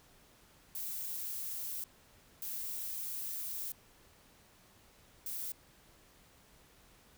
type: noise bursts at uneven times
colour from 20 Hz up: violet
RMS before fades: -40 dBFS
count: 3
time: 0.75-1.84 / 2.42-3.72 / 5.26-5.52 s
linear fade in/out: 2 ms
effects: pink hiss -63 dBFS RMS until 7.17 s